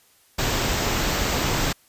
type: band-stop noise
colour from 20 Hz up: pink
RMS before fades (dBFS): -23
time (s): 0.38-1.73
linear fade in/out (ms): 10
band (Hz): 8200 to 13000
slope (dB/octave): 96
effects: white hiss -58 dBFS RMS until 1.88 s + resampled to 32000 Hz